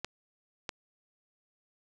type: clicks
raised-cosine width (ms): 0.2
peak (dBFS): -17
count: 2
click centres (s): 0.046 / 0.692
effects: none